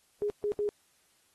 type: tone bursts at uneven times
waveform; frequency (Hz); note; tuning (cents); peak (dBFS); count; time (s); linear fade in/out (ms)
sine; 413.8; G#4; -6; -27; 3; 0.22-0.3 / 0.44-0.52 / 0.59-0.69; 0
effects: white hiss -68 dBFS RMS until 1.34 s + AAC 32 kbps